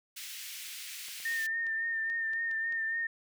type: high-pass noise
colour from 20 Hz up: pink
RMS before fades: -43 dBFS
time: 0.16-1.47 s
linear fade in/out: 10 ms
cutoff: 2100 Hz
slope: 24 dB/octave
type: clicks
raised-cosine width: 0.2 ms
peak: -34 dBFS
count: 8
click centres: 1.085 / 1.202 / 1.319 / 1.667 / 2.1 / 2.334 / 2.513 / 2.724 s
type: tone with vibrato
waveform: sine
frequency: 1814 Hz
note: A#6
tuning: 48 cents flat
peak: -30 dBFS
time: 1.25-3.07 s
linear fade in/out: 5 ms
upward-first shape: sine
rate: 3.6 Hz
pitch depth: 29 cents each way
effects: none